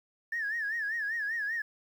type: tone with vibrato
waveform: sine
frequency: 1758 Hz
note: A6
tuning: 2 cents flat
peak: -29 dBFS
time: 0.32-1.62 s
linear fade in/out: 5 ms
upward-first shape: sine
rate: 5.1 Hz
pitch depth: 120 cents each way
effects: tanh soft clip ceiling -26 dBFS + 10-bit